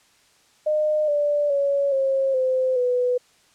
sine tone with pitch steps, 610 / 585.2 / 561.3 / 538.4 / 516.5 / 495.5 Hz, D#5 / D5 / C#5 / C5 / C5 / B4, -34 / -6 / +22 / +49 / -22 / +6 cents, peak -18 dBFS, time 0.66-3.18 s, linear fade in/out 10 ms, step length 420 ms, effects white hiss -58 dBFS RMS until 3.54 s + low-pass 8000 Hz 12 dB/octave

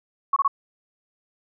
sine tone bursts, 1108.7 Hz, C#6, in tune, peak -16 dBFS, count 3, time 0.33-0.479 s, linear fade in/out 5 ms, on 33 ms, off 25 ms, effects none

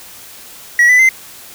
triangle tone with pitch steps, 1922 / 1994.4 / 2069 Hz, B6 / B6 / C7, -48 / +16 / -20 cents, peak -4 dBFS, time 0.79-1.09 s, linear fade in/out 2 ms, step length 100 ms, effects white hiss -36 dBFS RMS until 1.54 s

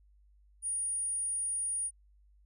sine tone, 9570 Hz, D9, 32 cents sharp, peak -30 dBFS, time 0.62-1.91 s, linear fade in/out 50 ms, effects tanh soft clip ceiling -27 dBFS + added 50 Hz sine -60 dBFS peak until 2.45 s

